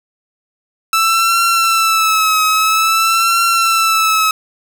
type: tone with vibrato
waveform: sawtooth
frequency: 1318.5 Hz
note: E6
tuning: in tune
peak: -7 dBFS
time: 0.93-4.31 s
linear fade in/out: 2 ms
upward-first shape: triangle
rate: 0.5 Hz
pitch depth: 62 cents each way
effects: none